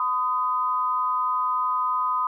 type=tone pair together; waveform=sine; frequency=1013.8 / 1244.5 Hz; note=B5 / D#6; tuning=+45 / 0 cents; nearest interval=major third; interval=355 cents; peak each=-24 dBFS; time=0-2.27 s; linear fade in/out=2 ms; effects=none